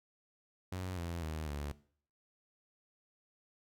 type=tone with pitch steps; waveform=sawtooth; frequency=92.3 / 85.13 / 78.52 / 72.42 Hz; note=F#2 / F2 / D#2 / D2; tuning=-4 / -44 / +16 / -24 cents; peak=-34 dBFS; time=0.72-1.72 s; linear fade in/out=5 ms; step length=250 ms; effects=noise-tail reverb RT60 0.5 s tail -18 dB re dry